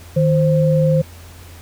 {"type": "tone pair together", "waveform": "sine", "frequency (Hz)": [156.1, 523.9], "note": ["D#3", "C5"], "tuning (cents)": [6, 2], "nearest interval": "octave + major sixth", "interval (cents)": 2096, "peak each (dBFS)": [-13, -16], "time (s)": [0.16, 1.02], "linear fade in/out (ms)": 10, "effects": ["added 85 Hz sine -38 dBFS peak until 1.61 s", "pink hiss -43 dBFS RMS until 1.61 s"]}